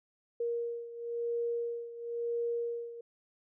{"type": "beating tone pair", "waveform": "sine", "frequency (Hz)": [470, 470.98], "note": ["A#4", "A#4"], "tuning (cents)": [14, 18], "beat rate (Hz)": 0.98, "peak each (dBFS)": [-34, -38], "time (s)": [0.4, 3.01], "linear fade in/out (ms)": 5, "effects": []}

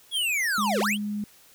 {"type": "linear two-way sweep", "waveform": "square", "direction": "down then up", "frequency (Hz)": [3400, 349.2, 3400], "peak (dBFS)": -24, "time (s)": [0.11, 0.98], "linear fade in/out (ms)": 50, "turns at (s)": 0.8}
{"type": "tone", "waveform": "sine", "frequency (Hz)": 207.7, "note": "G#3", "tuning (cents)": 0, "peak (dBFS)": -27, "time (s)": [0.58, 1.24], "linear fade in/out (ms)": 2}
{"effects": ["white hiss -55 dBFS RMS until 1.54 s"]}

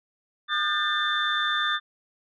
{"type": "tone cluster", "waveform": "sine", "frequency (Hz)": [1215, 1444, 1583, 1781, 3556], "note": ["D#6", "F#6", "G6", "A6", "A7"], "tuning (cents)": [-42, -43, 17, 21, 18], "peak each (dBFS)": [-27, -35, -30, -29, -27], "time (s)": [0.48, 1.8], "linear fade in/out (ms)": 50, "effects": ["tanh soft clip ceiling -12 dBFS"]}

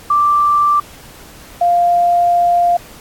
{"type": "tone pair in turn", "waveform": "sine", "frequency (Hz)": [1174.7, 698.5], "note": ["D6", "F5"], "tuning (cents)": [0, 0], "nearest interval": "major sixth", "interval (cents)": 900, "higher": "first", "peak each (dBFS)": -9, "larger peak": "neither", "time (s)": [[0.1, 0.8], [1.61, 2.77]], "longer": "second", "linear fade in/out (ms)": 5, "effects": ["pink hiss -39 dBFS RMS until 3 s", "AAC 64 kbps"]}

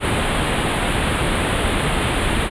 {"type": "band-stop noise", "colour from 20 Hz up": "pink", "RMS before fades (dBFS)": -19, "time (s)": [0, 2.5], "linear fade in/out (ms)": 50, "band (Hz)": [3700, 9100], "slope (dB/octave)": 48, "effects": ["resampled to 22050 Hz"]}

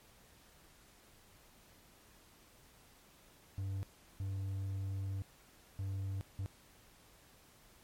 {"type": "tone bursts at uneven times", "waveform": "triangle", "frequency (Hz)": 97, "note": "G2", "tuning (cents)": -18, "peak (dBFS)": -34, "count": 4, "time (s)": [[3.58, 3.83], [4.2, 5.22], [5.79, 6.21], [6.39, 6.46]], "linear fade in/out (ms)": 0, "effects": ["pink hiss -63 dBFS RMS until 7.83 s", "MP3 64 kbps"]}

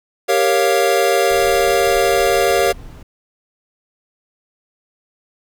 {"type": "chord", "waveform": "square", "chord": "G half-diminished seventh", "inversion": "none", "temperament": "equal with one note detuned", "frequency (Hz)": [394, 466.2, 554.4, 698.5], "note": ["G4", "Bb4", "Db5", "F5"], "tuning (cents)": [9, 0, 0, 0], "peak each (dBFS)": -19, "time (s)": [0.28, 2.73], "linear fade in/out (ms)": 20}
{"type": "noise", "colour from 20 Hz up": "brown", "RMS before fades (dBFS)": -34, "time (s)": [1.3, 3.03], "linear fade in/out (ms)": 5}
{"effects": []}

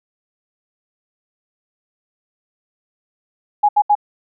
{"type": "tone bursts", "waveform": "sine", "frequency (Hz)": 830.6, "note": "G#5", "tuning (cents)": 0, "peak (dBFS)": -9, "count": 3, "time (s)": [3.63, 3.953], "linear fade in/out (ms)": 10, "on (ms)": 59, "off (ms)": 73, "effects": []}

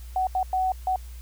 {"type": "tone bursts at uneven times", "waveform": "sine", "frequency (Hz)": 749, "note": "F#5", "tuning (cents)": 21, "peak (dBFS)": -21, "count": 4, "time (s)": [[0.16, 0.27], [0.35, 0.43], [0.53, 0.72], [0.87, 0.96]], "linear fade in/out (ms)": 2, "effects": ["added 60 Hz sine -37 dBFS peak until 1.21 s", "white hiss -53 dBFS RMS until 1.21 s"]}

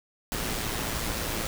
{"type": "noise with amplitude modulation", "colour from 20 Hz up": "pink", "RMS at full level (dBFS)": -29, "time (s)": [0.32, 1.47], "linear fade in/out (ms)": 0, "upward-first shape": "sine", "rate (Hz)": 113, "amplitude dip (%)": 40, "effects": []}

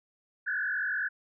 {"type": "tone with frequency modulation", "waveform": "sine", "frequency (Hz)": 1600, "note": "G6", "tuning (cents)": 35, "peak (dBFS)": -28, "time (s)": [0.46, 1.09], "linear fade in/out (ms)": 20, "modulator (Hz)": 45.5, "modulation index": 2.9, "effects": []}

